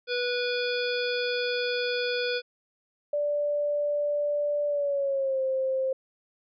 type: harmonic tone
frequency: 490 Hz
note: B4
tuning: 14 cents flat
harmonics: 1 / 3 / 5 / 7 / 9 / 10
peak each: -28 / -33 / -35 / -36 / -38 / -38 dBFS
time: 0.07-2.42 s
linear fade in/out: 50 ms
type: tone with pitch glide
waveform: sine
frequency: 585 to 527.2 Hz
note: D5 to C5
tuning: -7 to +13 cents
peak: -24 dBFS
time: 3.13-5.93 s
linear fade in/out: 5 ms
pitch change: -180 cents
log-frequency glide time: 4.67-5.41 s
effects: none